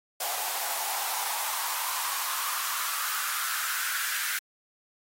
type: noise with high-pass filter sweep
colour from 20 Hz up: white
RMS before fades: -31 dBFS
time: 0.2-4.39 s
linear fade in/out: 5 ms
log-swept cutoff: 710 to 1600 Hz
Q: 4.8
effects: AAC 48 kbps